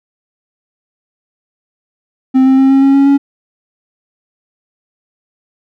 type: tone with pitch steps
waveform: triangle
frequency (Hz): 261.6 / 264.5 / 267.4 / 270.4 / 273.3 / 276.4 / 279.4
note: C4 / C4 / C4 / C#4 / C#4 / C#4 / C#4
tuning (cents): 0 / +19 / +38 / -43 / -24 / -5 / +14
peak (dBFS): -3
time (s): 2.34-3.18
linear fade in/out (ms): 20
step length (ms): 120
effects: none